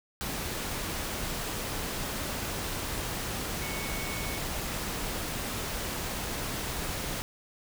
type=tone in noise; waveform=sine; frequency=2217 Hz; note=C#7; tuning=in tune; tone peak=-40 dBFS; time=3.62-4.38 s; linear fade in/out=0 ms; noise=pink; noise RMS=-34 dBFS; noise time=0.21-7.22 s; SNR=-9 dB; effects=none